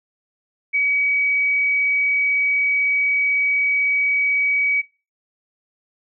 sine tone, 2269 Hz, C#7, 40 cents sharp, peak -16 dBFS, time 0.73-4.82 s, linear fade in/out 20 ms, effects noise-tail reverb RT60 0.3 s tail -18 dB re dry

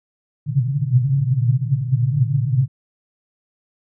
white band-pass noise, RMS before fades -18 dBFS, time 0.46-2.68 s, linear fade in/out 50 ms, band 120 to 140 Hz, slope 96 dB/octave, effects none

